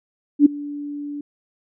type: tone with ADSR envelope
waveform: sine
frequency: 290 Hz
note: D4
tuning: 22 cents flat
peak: -5 dBFS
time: 0.39-1.21 s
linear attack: 66 ms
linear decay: 10 ms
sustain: -22 dB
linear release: 4 ms
effects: none